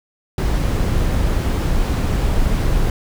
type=noise; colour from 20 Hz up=brown; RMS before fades=-17 dBFS; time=0.38-2.9 s; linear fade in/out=2 ms; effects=none